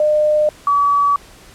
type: tone pair in turn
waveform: sine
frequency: 605 / 1142.1 Hz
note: D#5 / D6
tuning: -49 / -49 cents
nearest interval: major seventh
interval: 1100 cents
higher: second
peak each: -11 dBFS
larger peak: neither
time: 0-0.49 / 0.67-1.16 s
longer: neither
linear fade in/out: 2 ms
effects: pink hiss -43 dBFS RMS until 1.54 s + low-pass 11000 Hz 12 dB/octave